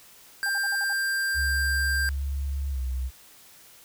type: tone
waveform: square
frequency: 1585 Hz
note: G6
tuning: 19 cents sharp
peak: -25 dBFS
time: 0.43-2.09 s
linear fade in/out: 0 ms
type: tone bursts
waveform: sine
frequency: 810 Hz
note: G#5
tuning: 43 cents flat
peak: -35 dBFS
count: 6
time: 0.46-0.928 s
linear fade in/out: 2 ms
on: 33 ms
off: 54 ms
type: tone with pitch glide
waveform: sine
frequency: 69.3 to 63.92 Hz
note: C#2 to C2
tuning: 0 to -40 cents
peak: -26 dBFS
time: 1.34-3.11 s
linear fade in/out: 50 ms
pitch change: -140 cents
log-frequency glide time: 2.71-2.79 s
effects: white hiss -52 dBFS RMS until 3.84 s